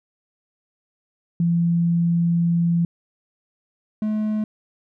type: tone pair in turn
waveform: sine / triangle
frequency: 170 / 214.2 Hz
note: F3 / A3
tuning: -46 / -46 cents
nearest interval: major third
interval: 400 cents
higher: second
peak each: -16 / -18 dBFS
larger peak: first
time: 1.4-2.85 / 4.02-4.44 s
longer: first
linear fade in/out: 2 ms
effects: none